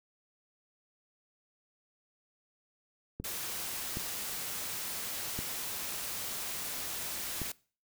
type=clicks; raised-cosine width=3 ms; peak=-24 dBFS; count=4; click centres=3.2 / 3.971 / 5.39 / 7.417 s
type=noise; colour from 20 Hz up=white; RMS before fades=-38 dBFS; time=3.24-7.52 s; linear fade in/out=5 ms
effects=noise-tail reverb RT60 0.4 s tail -22 dB re dry